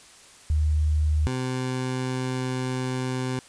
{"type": "tone pair in turn", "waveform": ["sine", "20% pulse"], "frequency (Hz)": [76.4, 128.49], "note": ["D#2", "C3"], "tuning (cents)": [-31, -31], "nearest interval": "major sixth", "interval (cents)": 900, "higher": "second", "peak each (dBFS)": [-19, -21], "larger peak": "first", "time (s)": [[0.5, 1.27], [1.27, 3.39]], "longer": "second", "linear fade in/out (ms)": 0, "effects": ["white hiss -50 dBFS RMS until 3.48 s", "resampled to 22050 Hz"]}